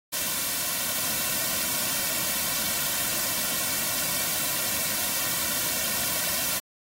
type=noise with comb filter; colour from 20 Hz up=white; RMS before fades=-27 dBFS; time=0.12-6.6 s; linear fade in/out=20 ms; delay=2.4 ms; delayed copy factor=-0.65; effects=AAC 48 kbps